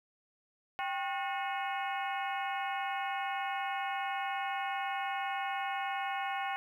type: harmonic tone with a mistuned harmonic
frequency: 362.6 Hz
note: F#4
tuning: 35 cents flat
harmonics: 2 / 3 / 4 / 5 / 6 / 7 / 8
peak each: -35 / -41 / -42 / -44 / -43 / -46 / -47 dBFS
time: 0.79-6.56 s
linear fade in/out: 0 ms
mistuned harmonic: 2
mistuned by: +140 cents
effects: 11-bit